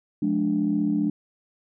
sine chord, D diminished, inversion first, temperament just, 176.2 / 211.4 / 293.7 Hz, F3 / Ab3 / D4, +16 / +31 / 0 cents, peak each -28 / -24 / -23 dBFS, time 0.22-1.1 s, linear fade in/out 5 ms, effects tanh soft clip ceiling -12 dBFS

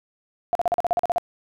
sine tone bursts, 698.5 Hz, F5, in tune, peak -17 dBFS, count 11, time 0.53-1.182 s, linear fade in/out 0 ms, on 22 ms, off 41 ms, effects none

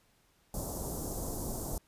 pink band-stop noise, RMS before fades -37 dBFS, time 0.54-1.78 s, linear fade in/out 2 ms, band 860 to 6400 Hz, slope 24 dB/octave, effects pink hiss -69 dBFS RMS until 1.87 s + resampled to 32000 Hz

